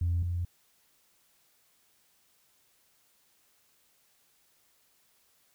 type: tone pair in turn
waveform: sine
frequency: 86.1 / 87.3 Hz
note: F2 / F2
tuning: -24 / 0 cents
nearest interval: unison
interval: 24 cents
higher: second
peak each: -24 / -28 dBFS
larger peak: first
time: 0.01-0.23 / 0.23-0.45 s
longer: neither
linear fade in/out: 5 ms
effects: tanh soft clip ceiling -22 dBFS + white hiss -68 dBFS RMS until 5.54 s